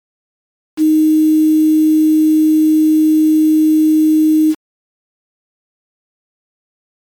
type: tone with quantisation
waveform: sine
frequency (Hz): 311.1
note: D#4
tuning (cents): 0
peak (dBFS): -7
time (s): 0.77-4.55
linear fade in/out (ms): 50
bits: 5
effects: MP3 96 kbps